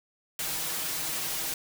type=noise with comb filter; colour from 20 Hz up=white; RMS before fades=-32 dBFS; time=0.39-1.54 s; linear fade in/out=2 ms; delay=6.3 ms; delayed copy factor=+1; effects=none